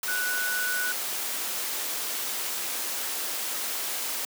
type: tone in noise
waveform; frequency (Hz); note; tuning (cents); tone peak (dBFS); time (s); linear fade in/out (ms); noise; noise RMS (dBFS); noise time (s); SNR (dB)
sine; 1480; F#6; 0; -27; 0.08-0.92; 2; white; -31; 0.03-4.25; +1
effects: high-pass 300 Hz 12 dB/octave